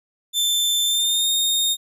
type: tone with pitch glide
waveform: sawtooth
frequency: 3546 to 3686 Hz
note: A7 to A#7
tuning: +13 to -20 cents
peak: -15 dBFS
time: 0.33-1.77 s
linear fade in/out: 50 ms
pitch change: +67 cents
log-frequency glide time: 0.84-1.29 s
effects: none